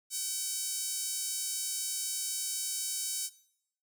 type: tone with high-pass filter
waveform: 5% pulse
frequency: 764 Hz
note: G5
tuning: 45 cents flat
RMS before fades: -35 dBFS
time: 0.1-3.3 s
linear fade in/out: 50 ms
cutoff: 6500 Hz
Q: 0.71
effects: noise-tail reverb RT60 0.7 s tail -19 dB re dry